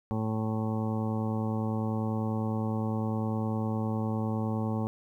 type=harmonic tone; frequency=109.9 Hz; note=A2; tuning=2 cents flat; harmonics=1 / 2 / 3 / 4 / 5 / 7 / 8 / 9 / 10; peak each=-31 / -31 / -40 / -40 / -41 / -42 / -43 / -49 / -46 dBFS; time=0.11-4.87 s; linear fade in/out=0 ms; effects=11-bit